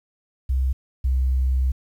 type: tone pair in turn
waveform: sine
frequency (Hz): 65.41 / 64.85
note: C2 / C2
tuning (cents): 0 / -15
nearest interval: unison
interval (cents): 15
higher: first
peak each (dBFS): -17 / -16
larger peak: second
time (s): 0.49-0.73 / 1.04-1.72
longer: second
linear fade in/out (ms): 10
effects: tanh soft clip ceiling -14 dBFS + 9-bit